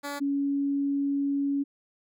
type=tone pair in turn; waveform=10% pulse / sine; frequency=285.6 / 280.5 Hz; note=D4 / C#4; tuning=-48 / +21 cents; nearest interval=unison; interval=31 cents; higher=first; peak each=-24 dBFS; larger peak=neither; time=0.03-0.2 / 0.2-1.64 s; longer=second; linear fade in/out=20 ms; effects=none